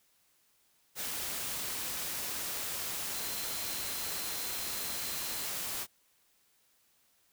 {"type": "tone in noise", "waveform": "sine", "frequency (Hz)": 4103, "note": "C8", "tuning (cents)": -35, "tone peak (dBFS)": -46, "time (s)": [3.11, 5.5], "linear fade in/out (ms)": 50, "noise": "white", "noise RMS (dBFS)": -37, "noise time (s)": [0.95, 5.87], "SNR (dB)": -12, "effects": ["white hiss -70 dBFS RMS until 7.32 s"]}